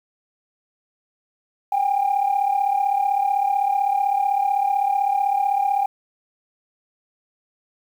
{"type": "tone pair together", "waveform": "sine", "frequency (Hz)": [773, 808.8], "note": ["G5", "G#5"], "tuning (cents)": [-24, -46], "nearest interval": "minor second", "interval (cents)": 78, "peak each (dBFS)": [-21, -18], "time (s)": [1.72, 5.86], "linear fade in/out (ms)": 5, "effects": ["tanh soft clip ceiling -12 dBFS", "8-bit"]}